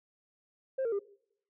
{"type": "tone with pitch steps", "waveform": "sine", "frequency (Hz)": [529, 460.5, 400.9], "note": ["C5", "A#4", "G4"], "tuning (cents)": [19, -21, 39], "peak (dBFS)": -27, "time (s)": [0.78, 0.993], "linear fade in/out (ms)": 10, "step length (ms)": 71, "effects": ["noise-tail reverb RT60 0.7 s tail -23 dB re dry", "tanh soft clip ceiling -27 dBFS"]}